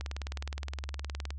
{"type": "click train", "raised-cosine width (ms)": 0.2, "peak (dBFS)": -21, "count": 26, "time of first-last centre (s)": [0.01, 1.305], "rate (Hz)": 19.3, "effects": ["added 70 Hz sine -37 dBFS peak until 1.38 s", "resampled to 22050 Hz"]}